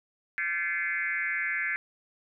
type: tone with frequency modulation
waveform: sine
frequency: 1900 Hz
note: A#6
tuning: 33 cents sharp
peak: -27 dBFS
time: 0.38-1.76 s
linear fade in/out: 0 ms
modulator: 175 Hz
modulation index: 2.2
effects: none